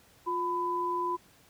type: tone pair together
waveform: sine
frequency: 353.4 / 1001 Hz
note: F4 / B5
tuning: +21 / +23 cents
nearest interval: octave + tritone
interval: 1802 cents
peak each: -34 / -29 dBFS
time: 0.26-1.17 s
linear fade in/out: 20 ms
effects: pink hiss -60 dBFS RMS until 1.49 s + high-pass 60 Hz 12 dB/octave